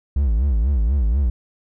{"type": "tone with vibrato", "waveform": "triangle", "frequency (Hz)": 61.8, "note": "B1", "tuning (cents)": 2, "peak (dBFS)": -13, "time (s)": [0.16, 1.3], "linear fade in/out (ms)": 5, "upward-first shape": "sine", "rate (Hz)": 4.1, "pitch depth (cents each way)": 270, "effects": []}